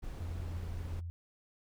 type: noise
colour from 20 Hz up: brown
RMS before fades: -43 dBFS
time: 0.02-1.01 s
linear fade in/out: 20 ms
type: tone with pitch glide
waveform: sine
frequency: 86 to 85.46 Hz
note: F2 to F2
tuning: -26 to -37 cents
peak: -38 dBFS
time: 0.19-1.1 s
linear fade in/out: 0 ms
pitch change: -11 cents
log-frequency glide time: 0.41-0.53 s
effects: none